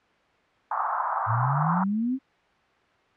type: band-pass noise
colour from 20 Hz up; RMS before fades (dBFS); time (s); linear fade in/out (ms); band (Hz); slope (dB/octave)
white; -27; 0.71-1.84; 5; 750 to 1300; 48
type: exponential sweep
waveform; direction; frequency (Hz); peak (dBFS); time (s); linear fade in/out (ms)
sine; up; 106.2 to 272.5; -23; 1.26-2.19; 50
effects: white hiss -61 dBFS RMS until 3.16 s + low-pass 2000 Hz 12 dB/octave